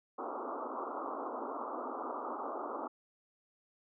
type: band-pass noise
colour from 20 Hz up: white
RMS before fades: -40 dBFS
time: 0.18-2.88 s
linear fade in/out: 10 ms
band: 240 to 1300 Hz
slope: 96 dB/octave
effects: none